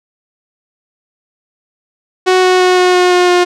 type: tone with pitch steps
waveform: sawtooth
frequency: 370 / 367.7 / 365.3 / 363 / 360.7 / 358.4 / 356.2 Hz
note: F#4 / F#4 / F#4 / F#4 / F#4 / F4 / F4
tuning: 0 / -11 / -22 / -33 / -44 / +45 / +34 cents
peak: -3 dBFS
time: 2.26-3.45 s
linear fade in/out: 20 ms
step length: 170 ms
effects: low-pass 6000 Hz 12 dB/octave